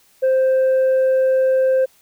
sine tone, 523.3 Hz, C5, in tune, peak -10 dBFS, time 0.22-1.86 s, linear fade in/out 20 ms, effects tanh soft clip ceiling -12 dBFS + white hiss -55 dBFS RMS until 2.01 s

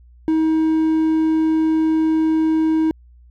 triangle tone, 317.5 Hz, D#4, 35 cents sharp, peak -12 dBFS, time 0.28-2.91 s, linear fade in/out 0 ms, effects added 60 Hz sine -44 dBFS peak until 3.3 s

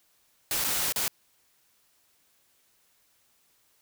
white noise with dropouts, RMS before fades -28 dBFS, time 0.51-1.08 s, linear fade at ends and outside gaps 1 ms, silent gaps 0.641-0.645 / 0.924-0.96 s, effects white hiss -67 dBFS RMS until 3.81 s

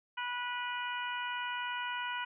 harmonic tone, 489.3 Hz, B4, 16 cents flat, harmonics 2 / 3 / 4 / 5 / 6, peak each -38 / -39 / -45 / -44 / -43 dBFS, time 0.17-2.25 s, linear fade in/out 10 ms, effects none

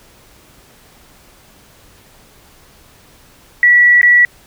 sine tone with dropouts, 1944 Hz, B6, 28 cents flat, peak -5 dBFS, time 3.63-4.25 s, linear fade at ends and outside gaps 1 ms, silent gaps 4.014-4.03 s, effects pink hiss -46 dBFS RMS until 4.46 s

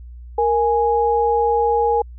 sine tone pair together, 466.2 / 830.7 Hz, A#4 / G#5, 0 / 0 cents, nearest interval minor seventh, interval 1000 cents, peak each -17 dBFS, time 0.38-2.02 s, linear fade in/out 5 ms, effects added 60 Hz sine -34 dBFS peak until 2.18 s

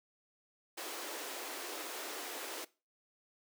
pink high-pass noise, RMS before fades -43 dBFS, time 0.77-2.65 s, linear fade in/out 10 ms, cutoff 300 Hz, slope 48 dB/octave, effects noise-tail reverb RT60 0.3 s tail -20 dB re dry

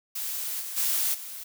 blue noise with level steps, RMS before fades -32 / -36 / -26 / -39 dBFS, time 0.15-1.44 s, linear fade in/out 10 ms, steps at 0.6 / 0.76 / 1.13 s, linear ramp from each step 20 ms, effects none

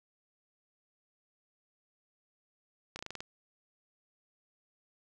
slowing click train, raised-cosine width 0.2 ms, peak -23 dBFS, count 7, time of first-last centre 2.96-3.205 s, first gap 31 ms, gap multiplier 1.11, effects none

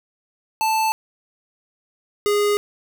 square tone pair in turn, 880 / 412.6 Hz, A5 / G#4, 0 / -11 cents, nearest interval octave + minor second, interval 1311 cents, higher first, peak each -18 / -17 dBFS, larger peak second, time 0.61-0.92 / 2.26-2.57 s, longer neither, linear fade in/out 0 ms, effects none

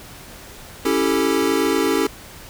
square chord, A dominant seventh, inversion first, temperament equal, 277.2 / 329.6 / 392 / 440 Hz, C#4 / E4 / G4 / A4, 0 / 0 / 0 / 0 cents, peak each -23 dBFS, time 0.85-2.07 s, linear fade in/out 5 ms, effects pink hiss -40 dBFS RMS until 2.49 s

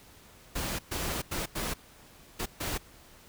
pink noise bursts at uneven times, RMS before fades -33 dBFS, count 6, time 0.55-0.79 / 0.91-1.22 / 1.31-1.46 / 1.55-1.74 / 2.39-2.46 / 2.6-2.78 s, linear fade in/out 10 ms, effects pink hiss -55 dBFS RMS until 3.28 s

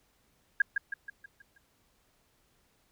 sine tone with echo, 1624 Hz, G#6, 39 cents flat, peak -19 dBFS, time 0.6-0.62 s, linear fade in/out 5 ms, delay 160 ms, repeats 6, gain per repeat -6 dB, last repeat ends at 1.58 s, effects pink hiss -70 dBFS RMS until 2.91 s

